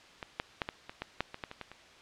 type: clicks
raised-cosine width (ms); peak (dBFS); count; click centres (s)
0.3; -22 / -15 / -14 / -18 / -25 / -19 / -13 / -24 / -20 / -26 / -23 / -30; 12; 0.228 / 0.399 / 0.618 / 0.689 / 0.895 / 1.02 / 1.206 / 1.344 / 1.438 / 1.514 / 1.613 / 1.716
effects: white hiss -55 dBFS RMS until 2.01 s + low-pass 4000 Hz 12 dB/octave